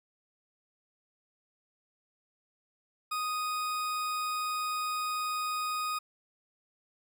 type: tone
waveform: 40% pulse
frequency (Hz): 1244.5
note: D#6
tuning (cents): 0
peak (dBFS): -30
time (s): 3.11-5.99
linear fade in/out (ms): 10
effects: none